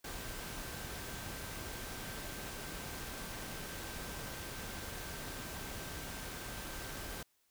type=tone in noise; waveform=sine; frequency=1561 Hz; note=G6; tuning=8 cents flat; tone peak=-54 dBFS; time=0.04-7.23 s; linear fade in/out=5 ms; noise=pink; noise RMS=-44 dBFS; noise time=0.04-7.23 s; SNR=-13 dB; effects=white hiss -75 dBFS RMS until 7.5 s